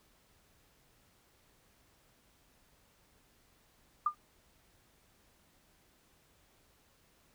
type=tone with exponential decay; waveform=sine; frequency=1206 Hz; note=D6; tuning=46 cents sharp; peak=-23 dBFS; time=4.06-4.15 s; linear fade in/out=5 ms; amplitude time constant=19 ms; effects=pink hiss -68 dBFS RMS until 7.34 s